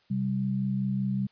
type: tone pair together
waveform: sine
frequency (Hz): 130.81 / 196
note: C3 / G3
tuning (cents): 0 / 0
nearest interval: perfect fifth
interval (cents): 700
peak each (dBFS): -30 / -27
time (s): 0.1-1.27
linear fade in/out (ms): 10
effects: white hiss -65 dBFS RMS until 1.31 s + resampled to 11025 Hz